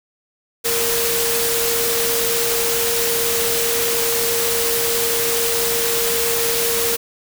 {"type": "tone in noise", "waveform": "sine", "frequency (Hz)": 465, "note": "A#4", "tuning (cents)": -4, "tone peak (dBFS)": -22, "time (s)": [0.64, 6.97], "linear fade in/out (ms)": 20, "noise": "white", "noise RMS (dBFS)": -20, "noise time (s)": [0.64, 6.97], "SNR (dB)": -5, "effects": []}